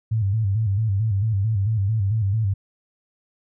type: tone with vibrato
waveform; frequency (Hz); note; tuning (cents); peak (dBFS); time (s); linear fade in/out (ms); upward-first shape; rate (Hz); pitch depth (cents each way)
sine; 104.3; G#2; +8; -18; 0.11-2.54; 10; square; 4.5; 110
effects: none